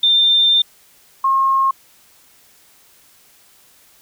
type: tone pair in turn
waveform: sine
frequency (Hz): 3594 / 1076.2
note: A7 / C6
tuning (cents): +36 / +48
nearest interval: octave + major sixth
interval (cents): 2088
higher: first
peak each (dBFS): -10 / -12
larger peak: first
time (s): 0.03-0.62 / 1.24-1.71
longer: first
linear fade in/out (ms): 5
effects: white hiss -51 dBFS RMS until 4.01 s